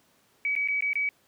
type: tone with dropouts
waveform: sine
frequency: 2276 Hz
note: C#7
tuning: 45 cents sharp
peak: -24 dBFS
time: 0.45-1.09 s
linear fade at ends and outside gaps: 1 ms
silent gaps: 0.553-0.563 / 0.676-0.685 / 0.807-0.823 / 0.932-0.955 s
effects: pink hiss -64 dBFS RMS until 1.27 s + high-pass 150 Hz 12 dB/octave